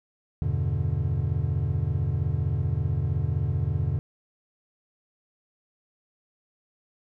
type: chord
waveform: triangle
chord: E minor seventh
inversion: none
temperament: equal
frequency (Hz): 82.41 / 98 / 123.47 / 146.83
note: E2 / G2 / B2 / D3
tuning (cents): 0 / 0 / 0 / 0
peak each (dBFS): -27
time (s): 0.42-3.99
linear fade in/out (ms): 0
effects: none